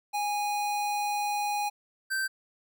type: tone pair in turn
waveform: square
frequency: 825 / 1557.4 Hz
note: G#5 / G6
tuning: -12 / -12 cents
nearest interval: major seventh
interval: 1100 cents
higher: second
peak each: -28 dBFS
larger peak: neither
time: 0.13-1.7 / 2.1-2.28 s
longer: first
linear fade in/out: 20 ms
effects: none